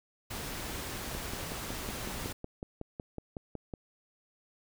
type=noise; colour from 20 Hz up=pink; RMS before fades=-39 dBFS; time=0.3-2.33 s; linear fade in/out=10 ms
type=click train; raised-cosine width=2 ms; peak=-25 dBFS; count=15; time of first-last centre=1.15-3.738 s; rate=5.41 Hz
effects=none